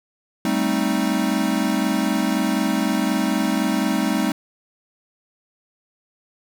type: chord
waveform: square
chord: A half-diminished seventh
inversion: third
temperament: equal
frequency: 196 / 220 / 261.6 / 311.1 Hz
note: G3 / A3 / C4 / Eb4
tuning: 0 / 0 / 0 / 0 cents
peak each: -25 dBFS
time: 0.45-4.32 s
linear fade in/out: 2 ms
effects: none